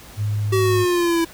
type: tone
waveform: sine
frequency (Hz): 104.7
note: G#2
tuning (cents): +15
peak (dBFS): -19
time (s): 0.16-0.86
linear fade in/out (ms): 50
type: linear sweep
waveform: square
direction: down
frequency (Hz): 382.5 to 329.6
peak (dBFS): -17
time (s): 0.52-1.25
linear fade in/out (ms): 10
effects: pink hiss -42 dBFS RMS until 1.33 s